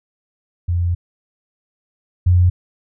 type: tone pair in turn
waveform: sine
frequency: 87 / 89.34 Hz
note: F2 / F2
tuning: -6 / +40 cents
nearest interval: unison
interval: 46 cents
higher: second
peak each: -15 / -9 dBFS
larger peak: second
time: 0.68-0.95 / 2.26-2.5 s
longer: first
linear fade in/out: 10 ms
effects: none